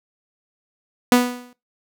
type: tone with exponential decay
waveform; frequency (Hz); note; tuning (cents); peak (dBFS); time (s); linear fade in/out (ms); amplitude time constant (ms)
sawtooth; 246.2; B3; -5; -5; 1.12-1.53; 2; 87
effects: noise-tail reverb RT60 0.2 s tail -18 dB re dry